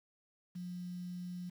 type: tone with quantisation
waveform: sine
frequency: 178.5 Hz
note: F3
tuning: 38 cents sharp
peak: -40 dBFS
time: 0.55-1.5 s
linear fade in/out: 10 ms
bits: 10
effects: none